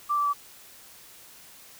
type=tone with pitch steps; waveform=sine; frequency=1174.7 / 1163.2 / 1151.9 Hz; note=D6 / D6 / D6; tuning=0 / -17 / -34 cents; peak=-22 dBFS; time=0.09-0.336 s; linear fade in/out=20 ms; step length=82 ms; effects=white hiss -50 dBFS RMS until 1.79 s